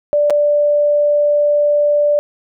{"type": "tone with dropouts", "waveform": "sine", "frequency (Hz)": 587.3, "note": "D5", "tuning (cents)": 0, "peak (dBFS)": -10, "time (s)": [0.13, 2.19], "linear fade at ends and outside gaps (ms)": 0, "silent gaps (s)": [0.299, 0.305], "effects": []}